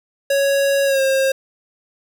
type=tone with pitch glide; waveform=square; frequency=555 to 535.5 Hz; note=C#5 to C5; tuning=+2 to +40 cents; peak=-15 dBFS; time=0.3-1.32 s; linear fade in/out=5 ms; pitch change=-62 cents; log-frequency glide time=0.85-1.01 s; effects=none